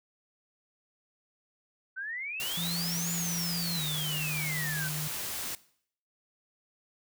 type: exponential two-way sweep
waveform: sine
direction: up then down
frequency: 1497 to 7120 to 1497 Hz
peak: -34 dBFS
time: 1.96-4.89 s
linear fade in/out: 20 ms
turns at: 3.12 s
type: noise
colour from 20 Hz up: white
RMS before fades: -36 dBFS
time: 2.4-5.55 s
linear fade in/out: 0 ms
type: tone with pitch glide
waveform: sine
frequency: 170.5 to 152.78 Hz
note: F3 to D#3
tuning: -41 to -31 cents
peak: -34 dBFS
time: 2.57-5.08 s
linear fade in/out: 5 ms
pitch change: -190 cents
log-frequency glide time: 3.76-3.81 s
effects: noise-tail reverb RT60 0.6 s tail -19 dB re dry